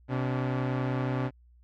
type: tone pair together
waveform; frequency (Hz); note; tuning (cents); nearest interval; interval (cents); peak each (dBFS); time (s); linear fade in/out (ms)
sawtooth; 127.7 / 286.1; C3 / D4; -42 / -45; octave + major second; 1397; -24 / -30; 0.08-1.31; 50
effects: added 60 Hz sine -55 dBFS peak until 1.63 s + low-pass 2000 Hz 12 dB/octave